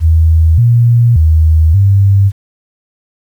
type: tone with pitch steps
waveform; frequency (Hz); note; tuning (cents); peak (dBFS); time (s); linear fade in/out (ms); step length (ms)
sine; 80.6 / 118.5 / 79.3 / 98.7; E2 / A#2 / D#2 / G2; -38 / +29 / +33 / +12; -4; 0-2.32; 50; 580
effects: 7-bit